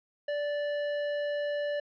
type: tone with hard clipping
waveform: sine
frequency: 584 Hz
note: D5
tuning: 10 cents flat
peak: -31 dBFS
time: 0.28-1.8 s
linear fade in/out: 5 ms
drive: 12 dB
effects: low-pass 4000 Hz 12 dB/octave